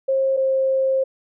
sine tone pair in turn, 535 / 531.3 Hz, C5 / C5, +38 / +26 cents, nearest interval unison, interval 12 cents, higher first, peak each -16 dBFS, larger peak neither, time 0.08-0.37 / 0.37-1.04 s, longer second, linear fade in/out 10 ms, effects none

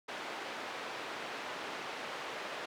pink band-pass noise, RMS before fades -42 dBFS, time 0.08-2.66 s, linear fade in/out 10 ms, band 460 to 3200 Hz, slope 12 dB/octave, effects none

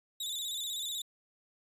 sawtooth tone with vibrato, 3664 Hz, A#7, 31 cents flat, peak -32 dBFS, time 0.2-1.02 s, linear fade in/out 5 ms, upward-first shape square, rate 16 Hz, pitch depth 67 cents each way, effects resampled to 32000 Hz

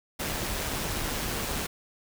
pink noise with amplitude modulation, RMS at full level -30 dBFS, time 0.19-1.67 s, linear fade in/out 10 ms, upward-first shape sine, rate 149 Hz, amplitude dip 30%, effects none

